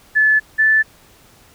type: tone pair in turn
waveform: sine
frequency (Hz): 1731 / 1752.1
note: A6 / A6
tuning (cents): -29 / -8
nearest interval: unison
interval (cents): 21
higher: second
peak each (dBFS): -10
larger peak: neither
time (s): 0.15-0.4 / 0.58-0.83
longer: neither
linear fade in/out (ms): 20
effects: pink hiss -49 dBFS RMS until 1.54 s